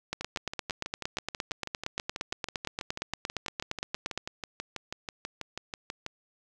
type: two click trains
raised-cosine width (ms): 0.2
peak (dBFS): -18 / -14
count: 37 / 36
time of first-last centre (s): 0.21-6.064 / 0.13-4.176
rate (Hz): 6.15 / 8.65
effects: none